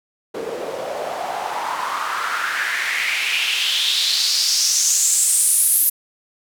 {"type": "noise with band-pass filter sweep", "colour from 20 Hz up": "white", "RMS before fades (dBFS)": -20, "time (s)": [0.34, 5.9], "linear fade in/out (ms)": 10, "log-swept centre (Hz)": [410, 12000], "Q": 4.1, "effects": []}